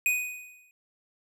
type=tone with exponential decay; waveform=square; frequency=2489 Hz; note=D#7; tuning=in tune; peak=-21 dBFS; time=0.06-0.71 s; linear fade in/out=1 ms; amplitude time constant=140 ms; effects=none